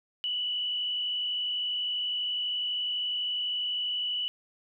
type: tone with frequency modulation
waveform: sine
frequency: 2960 Hz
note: F#7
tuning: in tune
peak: -28 dBFS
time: 0.24-4.28 s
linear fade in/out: 0 ms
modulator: 52.1 Hz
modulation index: 1.1
effects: none